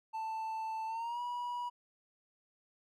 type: tone with pitch glide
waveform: triangle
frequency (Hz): 885 to 970.7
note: A5 to B5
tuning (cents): +10 to -30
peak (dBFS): -34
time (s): 0.13-1.7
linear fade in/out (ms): 20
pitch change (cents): +160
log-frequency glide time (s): 0.87-1.21
effects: none